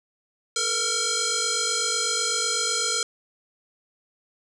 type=tone with frequency modulation; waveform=sine; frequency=1353 Hz; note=E6; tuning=45 cents sharp; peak=-22 dBFS; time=0.56-3.03 s; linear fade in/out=2 ms; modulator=918 Hz; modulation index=7.7; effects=none